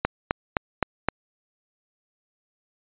click train, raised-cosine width 0.5 ms, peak -5 dBFS, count 5, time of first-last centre 0.05-1.086 s, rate 3.86 Hz, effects resampled to 8000 Hz

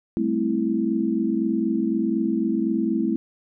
sine chord, A minor seventh, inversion third, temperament equal, 196 / 220 / 261.6 / 329.6 Hz, G3 / A3 / C4 / E4, 0 / 0 / 0 / 0 cents, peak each -29 / -24 / -27 / -24 dBFS, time 0.17-3.16 s, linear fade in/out 0 ms, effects none

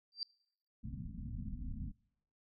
sine tone with exponential growth, 4699 Hz, D8, in tune, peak -32 dBFS, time 0.12-0.23 s, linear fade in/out 1 ms, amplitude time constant 22 ms
pink low-pass noise, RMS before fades -43 dBFS, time 0.83-1.92 s, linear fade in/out 10 ms, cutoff 260 Hz, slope 96 dB/octave
effects noise-tail reverb RT60 0.8 s tail -26 dB re dry + AAC 64 kbps

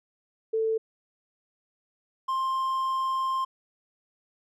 sine / triangle tone pair in turn, 444.1 / 1054.4 Hz, A4 / C6, +16 / +13 cents, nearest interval octave + minor third, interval 1497 cents, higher second, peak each -23 dBFS, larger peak neither, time 0.53-0.78 / 2.28-3.45 s, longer second, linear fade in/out 10 ms, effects none

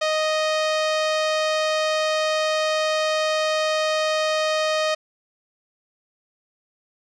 sawtooth tone with low-pass filter, 622.3 Hz, D#5, in tune, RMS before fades -22 dBFS, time 0.01-4.95 s, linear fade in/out 10 ms, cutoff 5000 Hz, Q 1.3, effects none

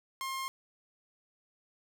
sawtooth tone, 1065 Hz, C6, 30 cents sharp, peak -31 dBFS, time 0.21-0.48 s, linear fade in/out 0 ms, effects none

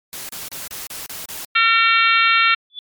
white noise bursts, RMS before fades -31 dBFS, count 7, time 0.13-1.448 s, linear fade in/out 0 ms, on 160 ms, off 33 ms
harmonic tone, 454.9 Hz, A#4, 42 cents flat, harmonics 3 / 4 / 5 / 6 / 7 / 8 / 9, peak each -16 / -21 / -18 / -19 / -24 / -24 / -27 dBFS, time 1.55-2.55 s, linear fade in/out 10 ms
sine tone with exponential growth, 3460 Hz, A7, 30 cents flat, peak -24 dBFS, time 2.7-2.79 s, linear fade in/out 1 ms, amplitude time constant 19 ms
effects MP3 96 kbps

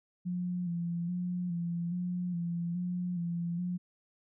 sine tone with vibrato, 174.8 Hz, F3, 2 cents sharp, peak -31 dBFS, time 0.25-3.78 s, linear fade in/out 20 ms, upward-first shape square, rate 1.2 Hz, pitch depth 37 cents each way, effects none

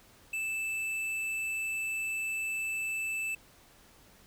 sine tone with tanh clipping, 2637 Hz, E7, in tune, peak -33 dBFS, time 0.33-3.35 s, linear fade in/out 5 ms, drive 11 dB, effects pink hiss -59 dBFS RMS until 4.26 s

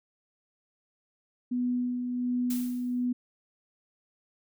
sine tone with tremolo, 246.9 Hz, B3, in tune, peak -25 dBFS, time 1.51-3.13 s, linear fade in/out 10 ms, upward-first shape sine, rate 1.4 Hz, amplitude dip 40%
blue noise with exponential decay, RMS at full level -36 dBFS, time 2.5-3.06 s, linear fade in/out 5 ms, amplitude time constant 120 ms
effects none

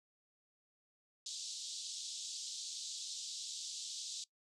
pink band-pass noise, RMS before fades -45 dBFS, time 1.26-4.24 s, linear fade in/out 2 ms, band 3500 to 8000 Hz, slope 48 dB/octave, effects noise-tail reverb RT60 0.1 s tail -20 dB re dry

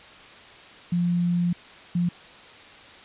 sine tone bursts at uneven times, 174.61 Hz, F3, in tune, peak -20 dBFS, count 2, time 0.92-1.53 / 1.95-2.09 s, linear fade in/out 5 ms, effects white hiss -46 dBFS RMS until 3.04 s + resampled to 8000 Hz

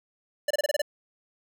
square tone bursts, 587.3 Hz, D5, in tune, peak -23 dBFS, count 7, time 0.48-0.818 s, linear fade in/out 5 ms, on 26 ms, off 26 ms, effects none

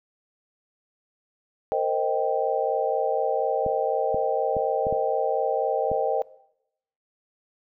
sine chord, C minor seventh, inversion third, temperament equal with one note detuned, 459.2 / 523.3 / 622.3 / 784 Hz, Bb4 / C5 / Eb5 / G5, -26 / 0 / 0 / 0 cents, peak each -27 dBFS, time 1.72-6.22 s, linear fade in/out 0 ms
clicks, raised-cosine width 3 ms, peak -20 dBFS, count 6, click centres 3.664 / 4.145 / 4.567 / 4.868 / 4.926 / 5.916 s
effects noise-tail reverb RT60 0.8 s tail -20 dB re dry

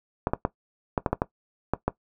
clicks, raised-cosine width 1 ms, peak -8 dBFS, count 9, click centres 0.271 / 0.335 / 0.451 / 0.978 / 1.062 / 1.13 / 1.219 / 1.736 / 1.88 s, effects noise-tail reverb RT60 0.1 s tail -17 dB re dry

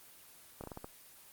slowing click train, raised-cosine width 1 ms, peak -28 dBFS, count 6, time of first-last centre 0.61-0.844 s, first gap 28 ms, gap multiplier 1.26, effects white hiss -57 dBFS RMS until 1.32 s + Opus 24 kbps

